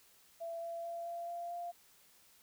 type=tone with pitch steps; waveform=sine; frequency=670 / 675.1 / 680.1 / 685.3 / 690.4 / 695.6 Hz; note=E5 / E5 / F5 / F5 / F5 / F5; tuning=+28 / +41 / -46 / -33 / -20 / -7 cents; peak=-39 dBFS; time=0.4-1.72 s; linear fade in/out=20 ms; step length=220 ms; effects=white hiss -65 dBFS RMS until 2.42 s